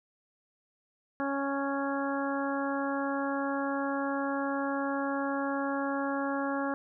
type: harmonic tone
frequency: 277.2 Hz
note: C#4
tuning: in tune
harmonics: 1 / 2 / 3 / 4 / 5 / 6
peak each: -32 / -35 / -37 / -38 / -39 / -40 dBFS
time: 1.2-6.74 s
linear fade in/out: 0 ms
effects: none